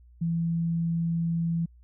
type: tone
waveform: sine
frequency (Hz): 167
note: E3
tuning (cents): +23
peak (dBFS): -24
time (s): 0.21-1.66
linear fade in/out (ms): 10
effects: added 60 Hz sine -51 dBFS peak until 1.83 s